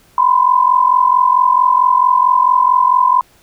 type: tone pair together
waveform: sine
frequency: 987.8 / 1032.3 Hz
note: B5 / C6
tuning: 0 / -24 cents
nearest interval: minor second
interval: 76 cents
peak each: -11 dBFS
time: 0.18-3.21 s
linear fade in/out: 2 ms
effects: pink hiss -50 dBFS RMS until 3.42 s